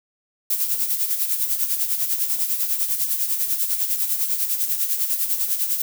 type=noise with tremolo; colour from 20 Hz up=violet; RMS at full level=-20 dBFS; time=0.5-5.82 s; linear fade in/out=5 ms; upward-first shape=sine; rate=10 Hz; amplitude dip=60%; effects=none